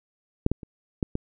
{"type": "clicks", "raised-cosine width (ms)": 3, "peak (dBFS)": [-6, -11, -26, -11, -14], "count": 5, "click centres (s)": [0.464, 0.516, 0.632, 1.028, 1.154], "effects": []}